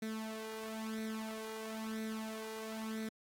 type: tone with flanger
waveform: sawtooth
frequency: 220 Hz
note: A3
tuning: in tune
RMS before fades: -42 dBFS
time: 0.02-3.09 s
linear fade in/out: 5 ms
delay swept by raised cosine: 0.5 to 2.1 ms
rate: 1 Hz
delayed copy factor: +0.7
effects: AAC 64 kbps